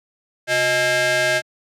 sawtooth ring-modulated tone, 493.9 Hz, B4, in tune, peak -9 dBFS, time 0.47-1.42 s, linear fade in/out 50 ms, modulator 1120 Hz, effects high-pass 200 Hz 12 dB/octave + low-pass 10000 Hz 12 dB/octave

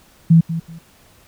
sine tone with echo, 164.81 Hz, E3, in tune, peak -6 dBFS, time 0.3-0.41 s, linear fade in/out 10 ms, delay 190 ms, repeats 2, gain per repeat -13 dB, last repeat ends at 0.79 s, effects pink hiss -51 dBFS RMS until 1.27 s

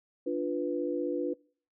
sine chord, B diminished, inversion first, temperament equal, 293.7 / 349.2 / 493.9 Hz, D4 / F4 / B4, 0 / 0 / 0 cents, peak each -33 dBFS, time 0.26-1.34 s, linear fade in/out 10 ms, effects noise-tail reverb RT60 0.5 s tail -25 dB re dry

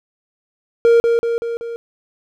triangle tone with echo, 466.2 Hz, A#4, in tune, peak -6 dBFS, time 0.85-1 s, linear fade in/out 0 ms, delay 190 ms, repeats 4, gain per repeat -4 dB, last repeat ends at 1.76 s, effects none

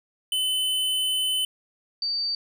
square / sine tone pair in turn, 3030 / 4613 Hz, F#7 / D8, +40 / -32 cents, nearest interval perfect fifth, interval 728 cents, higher second, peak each -23 / -24 dBFS, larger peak first, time 0.32-1.45 / 2.02-2.35 s, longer first, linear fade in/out 2 ms, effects none

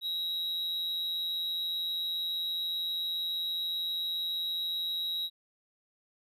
triangle tone with amplitude modulation, 3845 Hz, B7, 47 cents flat, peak -27 dBFS, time 0.01-5.3 s, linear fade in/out 50 ms, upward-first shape sine, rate 172 Hz, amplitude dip 50%, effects none

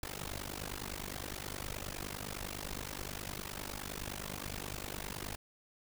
pink noise with amplitude modulation, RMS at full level -38 dBFS, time 0.03-5.36 s, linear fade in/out 2 ms, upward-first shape sine, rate 49.7 Hz, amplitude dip 100%, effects none

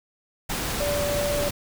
sine tone in noise, 580 Hz, D5, 22 cents flat, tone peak -24 dBFS, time 0.8-1.49 s, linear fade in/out 10 ms, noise pink, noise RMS -28 dBFS, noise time 0.49-1.51 s, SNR +1 dB, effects none

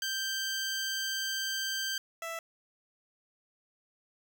15% pulse tone pair in turn, 1568 / 661.4 Hz, G6 / E5, 0 / +6 cents, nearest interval octave + minor third, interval 1494 cents, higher first, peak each -25 / -30 dBFS, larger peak first, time 0.02-1.98 / 2.22-2.39 s, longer first, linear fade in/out 2 ms, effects none

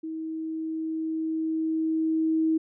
sine tone with level ramp, 319.5 Hz, D#4, 46 cents sharp, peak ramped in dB -31 to -20 dBFS, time 0.03-2.58 s, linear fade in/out 10 ms, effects none

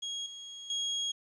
35% pulse tone with level steps, 3290 Hz, G#7, 17 cents flat, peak -33 / -41 / -29 dBFS, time 0.02-1.12 s, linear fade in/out 10 ms, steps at 0.26 / 0.7 s, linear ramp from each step 2 ms, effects resampled to 24000 Hz + 11-bit

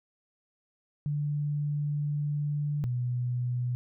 sine tone pair in turn, 146.83 / 123.47 Hz, D3 / B2, 0 / 0 cents, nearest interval minor third, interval 300 cents, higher first, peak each -27 / -27 dBFS, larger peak neither, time 1.06-2.84 / 2.84-3.75 s, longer first, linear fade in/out 0 ms, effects none

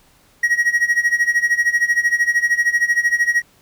triangle tone with tremolo, 1900 Hz, A#6, 33 cents sharp, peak -9 dBFS, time 0.43-3.42 s, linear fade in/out 5 ms, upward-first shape sine, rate 13 Hz, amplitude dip 85%, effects pink hiss -54 dBFS RMS until 3.61 s

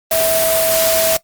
sine tone in noise, 651 Hz, E5, 22 cents flat, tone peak -14 dBFS, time 0.11-1.17 s, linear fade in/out 5 ms, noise white, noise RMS -17 dBFS, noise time 0.11-1.17 s, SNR 0 dB, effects noise-tail reverb RT60 0.1 s tail -19 dB re dry + Opus 32 kbps

